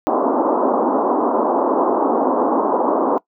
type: band-pass noise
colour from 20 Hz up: pink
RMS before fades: -17 dBFS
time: 0.07-3.18 s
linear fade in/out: 0 ms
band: 250 to 1100 Hz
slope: 48 dB/octave
effects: noise-tail reverb RT60 0.1 s tail -20 dB re dry